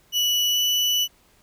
35% pulse tone with pitch glide, 2949 to 2966 Hz, F#7 to F#7, -6 to +4 cents, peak -17 dBFS, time 0.12-1.08 s, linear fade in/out 50 ms, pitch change +10 cents, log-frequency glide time 0.52-0.58 s, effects pink hiss -59 dBFS RMS until 1.42 s

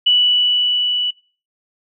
sine tone with level ramp, 2957 Hz, F#7, 2 cents flat, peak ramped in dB -9 to -16 dBFS, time 0.06-1.11 s, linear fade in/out 10 ms, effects noise-tail reverb RT60 0.4 s tail -24 dB re dry

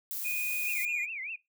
violet noise, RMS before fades -36 dBFS, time 0.11-0.85 s, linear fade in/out 0 ms
triangle tone with pitch glide, 2472 to 2432 Hz, D#7 to D#7, -12 to -40 cents, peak -29 dBFS, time 0.24-1.06 s, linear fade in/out 20 ms, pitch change -28 cents, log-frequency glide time 0.61-0.84 s
sine tone with vibrato, 2349 Hz, D7, in tune, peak -35 dBFS, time 0.65-1.36 s, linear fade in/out 5 ms, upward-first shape triangle, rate 4.9 Hz, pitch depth 280 cents each way
effects noise-tail reverb RT60 0.2 s tail -20 dB re dry

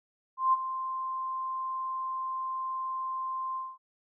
sine tone with ADSR envelope, 1046.5 Hz, C6, in tune, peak -19 dBFS, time 0.37-3.78 s, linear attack 160 ms, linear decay 27 ms, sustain -12 dB, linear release 220 ms, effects none

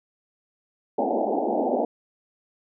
white band-pass noise, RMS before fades -24 dBFS, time 0.98-1.85 s, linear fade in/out 5 ms, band 210 to 840 Hz, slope 96 dB/octave, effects none

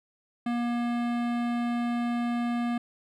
sine tone with hard clipping, 238.5 Hz, A#3, 40 cents sharp, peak -28 dBFS, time 0.46-2.78 s, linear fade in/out 5 ms, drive 18 dB, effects none

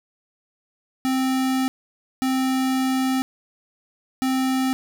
square tone bursts at uneven times, 261.6 Hz, C4, in tune, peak -20 dBFS, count 3, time 1.05-1.68 / 2.22-3.22 / 4.22-4.73 s, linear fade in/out 0 ms, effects none

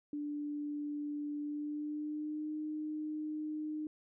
sine tone with pitch glide, 293.7 to 306 Hz, D4 to D#4, 0 to -29 cents, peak -36 dBFS, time 0.13-3.87 s, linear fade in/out 2 ms, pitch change +71 cents, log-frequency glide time 1.4-2.54 s, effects none

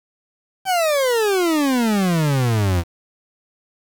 40% pulse exponential sweep, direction down, 784 to 82.3 Hz, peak -15 dBFS, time 0.65-2.84 s, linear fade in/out 50 ms, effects 7-bit

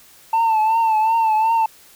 sine tone with vibrato, 889 Hz, A5, 18 cents sharp, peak -11 dBFS, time 0.33-1.66 s, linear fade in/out 5 ms, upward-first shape triangle, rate 2.7 Hz, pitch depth 65 cents each way, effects tanh soft clip ceiling -13 dBFS + white hiss -48 dBFS RMS until 1.95 s

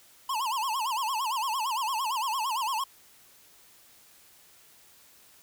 square tone with vibrato, 970 Hz, B5, 31 cents flat, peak -28 dBFS, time 0.29-2.84 s, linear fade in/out 5 ms, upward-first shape sine, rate 8.8 Hz, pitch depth 220 cents each way, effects white hiss -57 dBFS RMS until 5.42 s

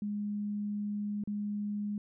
sine tone with dropouts, 206.7 Hz, G#3, 8 cents flat, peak -32 dBFS, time 0.02-1.98 s, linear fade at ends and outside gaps 2 ms, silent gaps 1.238-1.274 s, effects none

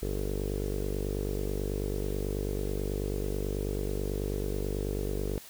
sawtooth tone with low-pass filter, 49.19 Hz, G1, 7 cents sharp, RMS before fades -32 dBFS, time 0.02-5.38 s, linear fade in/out 0 ms, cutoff 430 Hz, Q 5.2, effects white hiss -49 dBFS RMS until 5.49 s

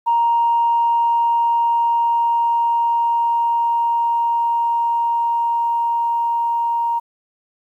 sine tone with level ramp, 935 Hz, A#5, 5 cents sharp, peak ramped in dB -12 to -16 dBFS, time 0.06-7 s, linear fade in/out 20 ms, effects tanh soft clip ceiling -8 dBFS + 9-bit

